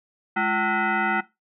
sine tone with frequency modulation, 344.6 Hz, F4, 23 cents flat, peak -20 dBFS, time 0.36-1.21 s, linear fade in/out 10 ms, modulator 555 Hz, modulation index 3, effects noise-tail reverb RT60 0.2 s tail -17 dB re dry

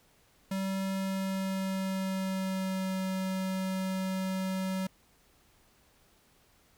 square tone with pitch glide, 192.4 to 188.99 Hz, G3 to F#3, -32 to +37 cents, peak -31 dBFS, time 0.51-4.87 s, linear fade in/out 5 ms, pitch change -31 cents, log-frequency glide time 0.92-2.99 s, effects pink hiss -65 dBFS RMS until 6.77 s

